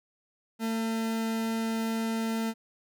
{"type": "tone", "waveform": "40% pulse", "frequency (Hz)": 224.8, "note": "A3", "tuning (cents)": 37, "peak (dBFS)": -27, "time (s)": [0.59, 2.54], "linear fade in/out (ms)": 50, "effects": []}